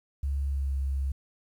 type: tone with pitch glide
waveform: sine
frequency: 69.5 to 67.99 Hz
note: C#2 to C#2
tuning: +5 to -33 cents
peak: -26 dBFS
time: 0.23-1.12 s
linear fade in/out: 5 ms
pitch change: -38 cents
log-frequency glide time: 0.47-0.72 s
effects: 10-bit